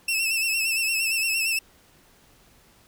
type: tone with vibrato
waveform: sawtooth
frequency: 2656 Hz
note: E7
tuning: 12 cents sharp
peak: -19 dBFS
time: 0.08-1.59 s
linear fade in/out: 5 ms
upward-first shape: sine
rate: 8.7 Hz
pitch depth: 55 cents each way
effects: pink hiss -57 dBFS RMS until 2.87 s